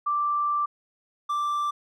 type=tone pair in turn; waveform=sine / triangle; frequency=1174.7 / 1174.7 Hz; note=D6 / D6; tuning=0 / 0 cents; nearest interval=unison; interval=0 cents; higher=neither; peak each=-22 dBFS; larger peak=neither; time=0.06-0.66 / 1.29-1.71 s; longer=first; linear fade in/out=10 ms; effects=none